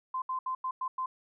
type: tone bursts at uneven times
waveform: sine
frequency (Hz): 1035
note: C6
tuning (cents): -19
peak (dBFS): -30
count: 6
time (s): 0.14-0.22 / 0.29-0.39 / 0.46-0.55 / 0.64-0.71 / 0.81-0.88 / 0.98-1.06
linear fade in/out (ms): 5
effects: none